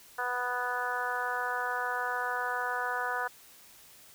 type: harmonic tone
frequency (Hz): 246.9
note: B3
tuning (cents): 0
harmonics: 2 / 3 / 4 / 5 / 6 / 7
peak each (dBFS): -40 / -37 / -36 / -38 / -34 / -39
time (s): 0.18-3.28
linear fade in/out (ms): 10
effects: white hiss -55 dBFS RMS until 4.14 s